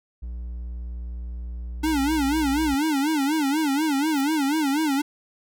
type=tone; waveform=triangle; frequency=59.6 Hz; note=A#1; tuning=39 cents sharp; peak=-28 dBFS; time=0.22-2.75 s; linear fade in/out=10 ms
type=tone with vibrato; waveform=square; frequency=293.7 Hz; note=D4; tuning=in tune; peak=-21 dBFS; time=1.83-5.02 s; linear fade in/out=10 ms; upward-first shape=sine; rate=4.1 Hz; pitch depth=150 cents each way
type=noise with exponential growth; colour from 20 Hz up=violet; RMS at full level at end=-35 dBFS; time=4.05-4.21 s; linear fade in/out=2 ms; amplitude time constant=34 ms
effects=none